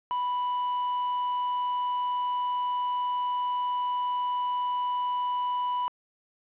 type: tone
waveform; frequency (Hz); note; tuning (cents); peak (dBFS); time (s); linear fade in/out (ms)
triangle; 987.8; B5; 0; -24; 0.11-5.88; 0
effects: resampled to 8000 Hz + 9-bit